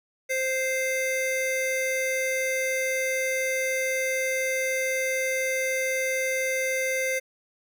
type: tone pair together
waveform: square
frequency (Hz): 523 / 2089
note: C5 / C7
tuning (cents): -1 / -3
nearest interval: 2 octaves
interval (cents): 2398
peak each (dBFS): -28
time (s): 0.29-7.2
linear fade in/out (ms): 20
effects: none